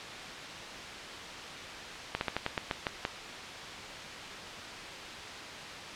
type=slowing click train; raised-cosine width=0.3 ms; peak=-13 dBFS; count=9; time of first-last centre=2.15-3.051 s; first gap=61 ms; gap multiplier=1.17; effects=white hiss -41 dBFS RMS until 5.95 s + low-pass 4000 Hz 12 dB/octave